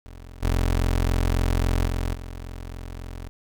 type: tone with level steps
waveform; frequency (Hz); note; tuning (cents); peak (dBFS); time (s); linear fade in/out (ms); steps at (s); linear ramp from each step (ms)
25% pulse; 43.65; F1; 0; -36 / -16 / -20 / -30; 0.06-3.29; 0; 0.42 / 1.86 / 2.13; 20
effects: none